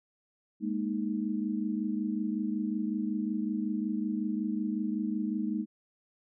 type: chord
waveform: sine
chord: Ab suspended second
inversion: none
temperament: equal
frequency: 207.7 / 233.1 / 311.1 Hz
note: Ab3 / Bb3 / Eb4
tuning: 0 / 0 / 0 cents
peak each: -32 / -34 / -34 dBFS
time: 0.6-5.66 s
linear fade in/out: 50 ms
effects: none